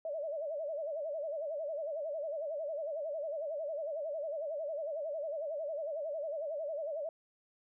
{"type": "tone with vibrato", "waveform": "sine", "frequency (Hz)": 609, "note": "D#5", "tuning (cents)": -37, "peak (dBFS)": -35, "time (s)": [0.05, 7.09], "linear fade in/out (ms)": 2, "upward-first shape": "sine", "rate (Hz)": 11, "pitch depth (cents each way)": 140, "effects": []}